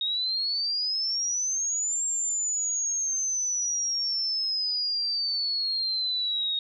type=exponential two-way sweep; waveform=sine; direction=up then down; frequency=3729 to 7459 to 3729 Hz; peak=-25 dBFS; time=0.01-6.59 s; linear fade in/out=2 ms; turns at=2.04 s; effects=none